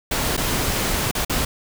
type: noise with dropouts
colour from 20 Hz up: pink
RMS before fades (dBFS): -22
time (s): 0.11-1.45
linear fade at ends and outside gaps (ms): 5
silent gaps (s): 0.367-0.375 / 1.113-1.15 / 1.249-1.296
effects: none